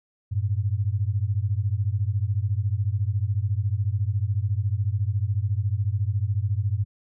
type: beating tone pair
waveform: sine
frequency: 95.8 / 109.8 Hz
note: G2 / A2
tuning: -39 / -3 cents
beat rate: 14 Hz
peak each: -24 / -25 dBFS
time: 0.31-6.85 s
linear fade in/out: 20 ms
effects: none